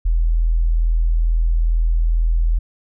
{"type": "tone", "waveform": "sine", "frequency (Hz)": 41.14, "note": "E1", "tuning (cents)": -3, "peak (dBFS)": -13, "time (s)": [0.05, 2.59], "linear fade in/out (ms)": 10, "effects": []}